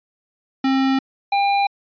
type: tone pair in turn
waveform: square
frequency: 267 / 800.1 Hz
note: C4 / G5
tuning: +35 / +35 cents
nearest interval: octave + perfect fifth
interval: 1900 cents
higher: second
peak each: -16 dBFS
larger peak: neither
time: 0.64-0.99 / 1.32-1.67 s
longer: neither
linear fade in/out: 5 ms
effects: resampled to 11025 Hz